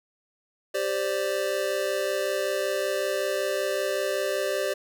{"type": "chord", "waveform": "square", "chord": "G suspended fourth", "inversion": "none", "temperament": "just", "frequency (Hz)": [392, 522.7, 588], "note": ["G4", "C5", "D5"], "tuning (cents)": [0, -2, 2], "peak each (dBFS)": [-31, -31, -29], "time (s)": [0.74, 4.74], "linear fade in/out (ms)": 10, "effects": []}